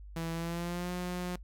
sawtooth tone with pitch glide, 165.1 to 179.01 Hz, E3 to F3, +3 to +43 cents, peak -30 dBFS, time 0.16-1.36 s, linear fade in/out 5 ms, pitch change +140 cents, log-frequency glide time 0.32-0.91 s, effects noise-tail reverb RT60 0.1 s tail -22 dB re dry + added 50 Hz sine -45 dBFS peak until 1.43 s

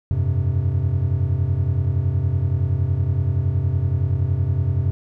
triangle chord, F suspended second, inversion none, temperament equal, 87.31 / 98 / 130.81 Hz, F2 / G2 / C3, 0 / 0 / 0 cents, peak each -20 dBFS, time 0.11-4.91 s, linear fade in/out 0 ms, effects none

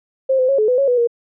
sine tone with pitch steps, 530 / 512 / 548 / 429.7 / 500 / 552 / 492.1 / 471.9 Hz, C5 / C5 / C#5 / A4 / B4 / C#5 / B4 / A#4, +22 / -38 / -20 / -41 / +21 / -7 / -6 / +21 cents, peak -12 dBFS, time 0.29-1.074 s, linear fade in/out 10 ms, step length 98 ms, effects none

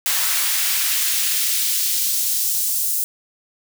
white noise with high-pass filter sweep, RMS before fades -20 dBFS, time 0.06-3.04 s, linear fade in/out 0 ms, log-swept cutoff 1000 to 8100 Hz, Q 0.79, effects none

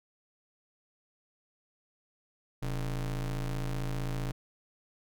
square ring-modulated tone, 77.3 Hz, D#2, 11 cents flat, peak -29 dBFS, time 2.62-4.32 s, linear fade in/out 10 ms, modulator 49.6 Hz, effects none

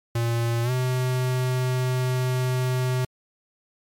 square tone with pitch glide, 116.9 to 127.48 Hz, A#2 to C3, +5 to -45 cents, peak -22 dBFS, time 0.15-3.05 s, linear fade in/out 5 ms, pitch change +150 cents, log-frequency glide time 0.63-0.71 s, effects MP3 96 kbps

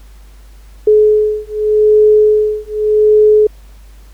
sine beating tone pair, 425.3 / 426.14 Hz, G#4 / G#4, +41 / +45 cents, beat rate 0.84 Hz, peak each -10 dBFS, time 0.87-3.47 s, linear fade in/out 5 ms, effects added 50 Hz sine -35 dBFS peak until 4.13 s + pink hiss -49 dBFS RMS until 4.13 s

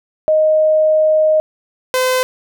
sine / sawtooth tone pair in turn, 622.3 / 511.7 Hz, D#5 / C5, 0 / -39 cents, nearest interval minor third, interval 339 cents, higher first, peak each -9 dBFS, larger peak neither, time 0.28-1.4 / 1.94-2.23 s, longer first, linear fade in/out 0 ms, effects none

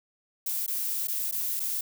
violet noise with dropouts, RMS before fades -30 dBFS, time 0.46-1.81 s, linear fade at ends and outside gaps 5 ms, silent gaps 0.664-0.678 / 1.073-1.081 / 1.313-1.323 / 1.597-1.601 s, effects none

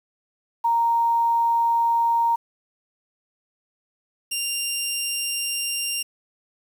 sine / 15% pulse tone pair in turn, 930 / 2787 Hz, A#5 / F7, -4 / -4 cents, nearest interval octave + perfect fifth, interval 1900 cents, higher second, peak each -17 dBFS, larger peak neither, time 0.64-2.36 / 4.31-6.03 s, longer neither, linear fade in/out 10 ms, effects 8-bit

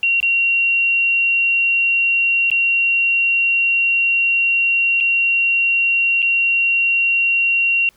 sine tone with dropouts, 2750 Hz, F7, 27 cents flat, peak -13 dBFS, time 0.03-7.89 s, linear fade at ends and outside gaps 1 ms, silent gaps 0.202-0.228 / 2.501-2.515 / 5.003-5.008 / 6.22-6.226 s, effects pink hiss -55 dBFS RMS until 7.96 s

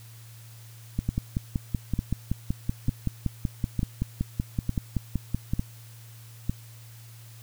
two click trains, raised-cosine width 5 ms, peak -13 / -13 dBFS, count 25 / 7, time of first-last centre 0.99-5.535 / 1.09-6.495 s, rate 5.28 / 1.11 Hz, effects added 114 Hz sine -45 dBFS peak until 7.42 s + white hiss -53 dBFS RMS until 7.42 s

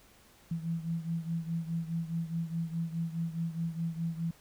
sine beating tone pair, 164.7 / 169.5 Hz, E3 / E3, -1 / +49 cents, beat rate 4.8 Hz, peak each -33 / -37 dBFS, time 0.51-4.31 s, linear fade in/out 5 ms, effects pink hiss -60 dBFS RMS until 4.4 s

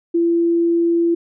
sine tone, 338.5 Hz, E4, 46 cents sharp, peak -13 dBFS, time 0.14-1.15 s, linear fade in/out 10 ms, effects none

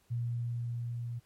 sine tone with level ramp, 118.9 Hz, A#2, 35 cents sharp, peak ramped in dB -30 to -35 dBFS, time 0.1-1.2 s, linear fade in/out 20 ms, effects pink hiss -69 dBFS RMS until 1.25 s + MP3 64 kbps

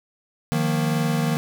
square chord, Eb suspended second, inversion none, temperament equal with one note detuned, 155.56 / 177.87 / 233.1 Hz, Eb3 / F3 / Bb3, 0 / +32 / 0 cents, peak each -23 / -28 / -26 dBFS, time 0.52-1.37 s, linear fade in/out 0 ms, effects none

